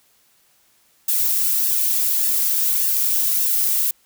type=noise with flanger; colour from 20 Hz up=violet; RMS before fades=-19 dBFS; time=1.08-3.91 s; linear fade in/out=5 ms; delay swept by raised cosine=1.1 to 2.6 ms; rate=1.7 Hz; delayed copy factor=+0.55; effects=white hiss -59 dBFS RMS until 4.05 s